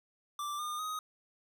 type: tone with pitch steps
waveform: square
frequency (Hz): 1174.7 / 1213.3 / 1253.2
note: D6 / D#6 / D#6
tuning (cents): 0 / -44 / +12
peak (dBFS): -36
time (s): 0.39-0.99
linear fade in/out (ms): 2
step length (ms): 200
effects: none